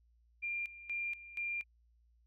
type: tone with tremolo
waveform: sine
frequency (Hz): 2391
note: D7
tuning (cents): +30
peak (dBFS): -35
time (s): 0.42-1.64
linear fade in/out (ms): 20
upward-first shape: square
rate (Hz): 2.1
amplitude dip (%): 80
effects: added 58 Hz sine -66 dBFS peak until 2.26 s